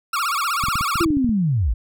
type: tone with vibrato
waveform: 40% pulse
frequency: 1244.5 Hz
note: D#6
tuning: in tune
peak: -19 dBFS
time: 0.13-1.05 s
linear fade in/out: 5 ms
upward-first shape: sine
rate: 16 Hz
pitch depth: 220 cents each way
type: clicks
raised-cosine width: 5 ms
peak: -15 dBFS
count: 11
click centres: 0.638 / 0.685 / 0.756 / 0.81 / 0.957 / 1.009 / 1.06 / 1.105 / 1.17 / 1.245 / 1.293 s
type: linear sweep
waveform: sine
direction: down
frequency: 349.2 to 43.65 Hz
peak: -16 dBFS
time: 1-1.74 s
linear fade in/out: 10 ms
effects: none